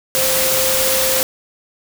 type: tone in noise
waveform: sine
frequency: 524 Hz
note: C5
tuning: 2 cents sharp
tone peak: -20 dBFS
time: 0.15-1.23 s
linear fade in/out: 0 ms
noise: white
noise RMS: -17 dBFS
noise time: 0.15-1.23 s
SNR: -6 dB
effects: none